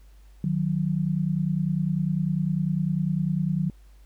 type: tone pair together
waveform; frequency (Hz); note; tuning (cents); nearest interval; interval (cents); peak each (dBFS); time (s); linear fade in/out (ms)
sine; 153.21 / 183.2; D#3 / F#3; -26 / -17; minor third; 309; -25; 0.44-3.7; 2
effects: added 50 Hz sine -48 dBFS peak until 4.05 s + pink hiss -64 dBFS RMS until 4.05 s